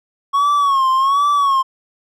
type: tone with vibrato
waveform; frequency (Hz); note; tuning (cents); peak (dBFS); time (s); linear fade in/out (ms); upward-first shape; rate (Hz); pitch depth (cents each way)
triangle; 1103; C#6; -9; -10; 0.33-1.63; 20; sine; 1.3; 90
effects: none